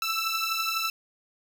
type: beating tone pair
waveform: 15% pulse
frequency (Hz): 1320 / 1332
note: E6 / E6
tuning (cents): +2 / +18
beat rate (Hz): 12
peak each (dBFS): -23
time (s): 0.02-0.9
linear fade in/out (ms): 2
effects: none